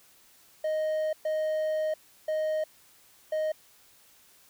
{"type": "tone bursts at uneven times", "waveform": "triangle", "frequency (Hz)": 622.3, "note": "D#5", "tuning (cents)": 0, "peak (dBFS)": -24, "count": 4, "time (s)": [[0.64, 1.13], [1.25, 1.94], [2.28, 2.64], [3.32, 3.52]], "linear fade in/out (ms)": 5, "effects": ["white hiss -59 dBFS RMS until 4.49 s"]}